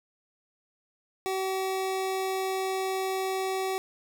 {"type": "tone", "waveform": "25% pulse", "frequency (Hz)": 380.3, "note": "F#4", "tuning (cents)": 48, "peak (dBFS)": -24, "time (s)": [1.26, 3.78], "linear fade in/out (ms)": 0, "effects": []}